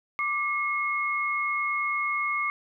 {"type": "tone pair together", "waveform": "sine", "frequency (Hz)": [1175, 2164], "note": ["D6", "C#7"], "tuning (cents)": [1, -42], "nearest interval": "major seventh", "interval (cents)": 1057, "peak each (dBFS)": [-28, -27], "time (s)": [0.19, 2.5], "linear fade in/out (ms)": 0, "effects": []}